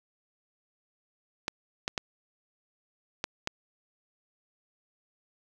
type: clicks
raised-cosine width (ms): 0.2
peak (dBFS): -12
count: 5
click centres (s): 1.481 / 1.879 / 1.978 / 3.241 / 3.474
effects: none